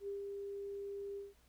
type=tone with ADSR envelope; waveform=sine; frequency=400 Hz; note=G4; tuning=35 cents sharp; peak=-38 dBFS; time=0-1.34 s; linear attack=77 ms; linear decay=140 ms; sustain=-3 dB; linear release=170 ms; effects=added 60 Hz sine -69 dBFS peak until 1.48 s + pink hiss -71 dBFS RMS until 1.48 s